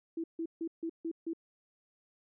sine tone bursts, 329.6 Hz, E4, in tune, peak -33 dBFS, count 6, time 0.17-1.334 s, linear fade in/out 5 ms, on 69 ms, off 150 ms, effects none

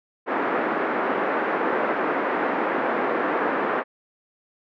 pink band-pass noise, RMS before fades -24 dBFS, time 0.26-3.84 s, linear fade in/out 50 ms, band 280 to 1800 Hz, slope 24 dB/octave, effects none

